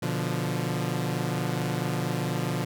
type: chord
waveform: sawtooth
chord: B diminished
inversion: none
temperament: equal with one note detuned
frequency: 122.41 / 146.83 / 174.61 Hz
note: B2 / D3 / F3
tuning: -15 / 0 / 0 cents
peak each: -27 dBFS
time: 0.02-2.65 s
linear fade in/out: 10 ms
effects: none